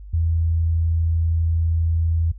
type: tone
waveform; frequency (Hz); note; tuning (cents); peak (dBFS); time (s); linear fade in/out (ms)
sine; 82.41; E2; 0; -17; 0.13-2.32; 10
effects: noise-tail reverb RT60 0.1 s tail -21 dB re dry + added 50 Hz sine -35 dBFS peak until 2.38 s